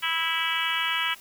harmonic tone, 327.8 Hz, E4, 10 cents flat, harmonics 3 / 4 / 5 / 6 / 7 / 8 / 9 / 10, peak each -34 / -32 / -32 / -33 / -31 / -34 / -30 / -33 dBFS, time 0.02-1.15 s, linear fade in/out 20 ms, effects white hiss -49 dBFS RMS until 1.2 s

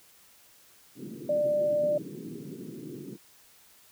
white band-pass noise, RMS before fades -41 dBFS, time 0.95-3.18 s, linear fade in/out 50 ms, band 130 to 390 Hz, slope 48 dB/octave
sine tone, 594 Hz, D5, 20 cents sharp, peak -23 dBFS, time 1.29-1.98 s, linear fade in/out 5 ms
effects white hiss -58 dBFS RMS until 3.91 s

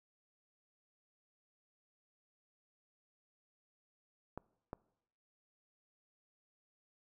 clicks, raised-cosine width 1 ms, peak -28 dBFS, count 2, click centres 4.376 / 4.731 s, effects noise-tail reverb RT60 0.8 s tail -23 dB re dry

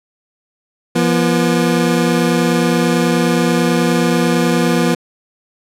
25% pulse tone pair together, 170.91 / 241.7 Hz, F3 / B3, -37 / -37 cents, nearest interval tritone, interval 600 cents, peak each -11 dBFS, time 0.95-4.95 s, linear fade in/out 10 ms, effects low-pass 12000 Hz 12 dB/octave

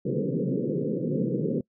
pink band-pass noise, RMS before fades -27 dBFS, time 0.05-1.61 s, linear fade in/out 5 ms, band 130 to 520 Hz, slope 96 dB/octave, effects noise-tail reverb RT60 0.1 s tail -23 dB re dry

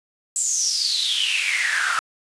pink noise with high-pass filter sweep, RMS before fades -22 dBFS, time 0.36-1.99 s, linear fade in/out 0 ms, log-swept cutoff 7800 to 1300 Hz, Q 9.7, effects resampled to 22050 Hz

